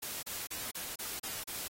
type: noise bursts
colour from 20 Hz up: white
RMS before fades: -40 dBFS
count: 7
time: 0.02-1.682 s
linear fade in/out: 10 ms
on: 210 ms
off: 32 ms
effects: AAC 48 kbps